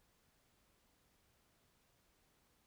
silence, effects pink hiss -75 dBFS RMS until 2.66 s

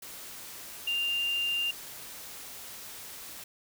sine tone in noise, 2794 Hz, F7, in tune, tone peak -27 dBFS, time 0.87-1.71 s, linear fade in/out 5 ms, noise white, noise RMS -44 dBFS, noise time 0.02-3.44 s, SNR +14 dB, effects none

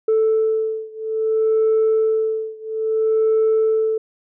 sine beating tone pair, 440 / 440.6 Hz, A4 / A4, 0 / +2 cents, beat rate 0.6 Hz, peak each -17 / -18 dBFS, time 0.08-3.98 s, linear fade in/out 5 ms, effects tanh soft clip ceiling -11 dBFS

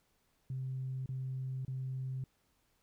sine tone bursts, 130.81 Hz, C3, in tune, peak -35 dBFS, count 3, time 0.5-2.24 s, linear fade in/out 2 ms, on 560 ms, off 30 ms, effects tanh soft clip ceiling -31 dBFS + pink hiss -75 dBFS RMS until 2.82 s

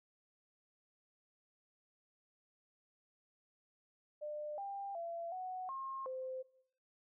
sine tone with pitch steps, 599 / 795 / 677 / 741 / 1071 / 518 Hz, D5 / G5 / E5 / F#5 / C6 / C5, +34 / +24 / +46 / +2 / +40 / -17 cents, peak -40 dBFS, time 4.21-6.43 s, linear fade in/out 20 ms, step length 370 ms, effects noise-tail reverb RT60 0.7 s tail -20 dB re dry

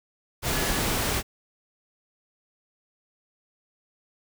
sine tone in noise, 1700 Hz, G#6, 40 cents sharp, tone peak -36 dBFS, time 0.51-0.83 s, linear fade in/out 50 ms, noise pink, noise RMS -26 dBFS, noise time 0.42-1.23 s, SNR -13 dB, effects none

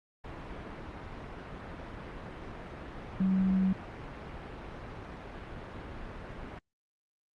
sine tone in noise, 189.3 Hz, F#3, 40 cents sharp, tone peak -24 dBFS, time 3.2-3.73 s, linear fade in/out 5 ms, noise pink, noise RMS -41 dBFS, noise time 0.24-6.59 s, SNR +14 dB, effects low-pass 2000 Hz 12 dB/octave + Opus 32 kbps

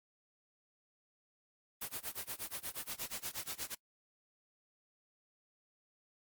white noise with tremolo, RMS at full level -39 dBFS, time 1.81-3.75 s, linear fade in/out 10 ms, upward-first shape sine, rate 8.4 Hz, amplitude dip 95%, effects noise-tail reverb RT60 0.1 s tail -25 dB re dry + Opus 32 kbps

